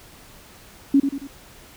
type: tone with echo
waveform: sine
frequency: 277.2 Hz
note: C#4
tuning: in tune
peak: -11 dBFS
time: 0.94-1 s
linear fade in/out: 5 ms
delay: 91 ms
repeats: 3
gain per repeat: -7 dB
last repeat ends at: 1.273 s
effects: pink hiss -47 dBFS RMS until 1.76 s